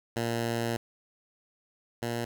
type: tone pair in turn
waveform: 10% pulse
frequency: 116.54 / 117.76 Hz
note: A#2 / A#2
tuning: 0 / +18 cents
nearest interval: unison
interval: 18 cents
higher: second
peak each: -20 / -22 dBFS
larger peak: first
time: 0.16-0.77 / 2.02-2.25 s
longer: first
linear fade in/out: 5 ms
effects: none